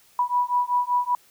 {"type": "beating tone pair", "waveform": "sine", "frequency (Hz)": [978, 983.2], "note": ["B5", "B5"], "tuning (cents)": [-17, -8], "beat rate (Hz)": 5.2, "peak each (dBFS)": -23, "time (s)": [0.19, 1.15], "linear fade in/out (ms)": 2, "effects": ["white hiss -57 dBFS RMS until 1.3 s"]}